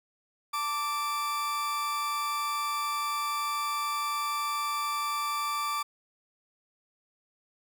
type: tone pair together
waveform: 40% pulse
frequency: 889.5 / 1169 Hz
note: A5 / D6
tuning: +19 / -8 cents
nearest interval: perfect fourth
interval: 473 cents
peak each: -39 / -28 dBFS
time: 0.53-5.83 s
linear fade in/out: 10 ms
effects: none